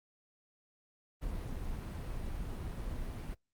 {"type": "noise", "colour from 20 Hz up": "brown", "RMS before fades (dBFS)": -39, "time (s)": [1.21, 3.35], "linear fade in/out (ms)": 20, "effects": ["noise-tail reverb RT60 0.1 s tail -19 dB re dry", "Opus 32 kbps"]}